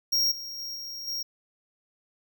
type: tone with level steps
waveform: square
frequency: 5588 Hz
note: F8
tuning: in tune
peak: -22 / -36 / -34 / -36 / -30 dBFS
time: 0.12-1.23 s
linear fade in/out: 10 ms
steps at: 0.31 / 0.58 / 0.75 / 1.07 s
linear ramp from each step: 10 ms
effects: none